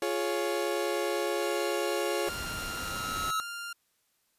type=chord; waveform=35% pulse; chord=Db major; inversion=first; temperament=equal with one note detuned; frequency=349.2 / 418.7 / 554.4 Hz; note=F4 / Ab4 / Db5; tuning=0 / +14 / 0 cents; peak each=-31 dBFS; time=0.02-2.29 s; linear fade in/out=2 ms
type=tone; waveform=sawtooth; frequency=1396.9 Hz; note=F6; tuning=in tune; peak=-33 dBFS; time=1.42-3.73 s; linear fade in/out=5 ms
type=tone with exponential growth; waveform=square; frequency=1299 Hz; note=E6; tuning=26 cents flat; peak=-28 dBFS; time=1.88-3.4 s; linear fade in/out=0 ms; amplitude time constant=330 ms
type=noise; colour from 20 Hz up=pink; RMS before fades=-39 dBFS; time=2.27-3.31 s; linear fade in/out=5 ms
effects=white hiss -73 dBFS RMS until 4.38 s + resampled to 32000 Hz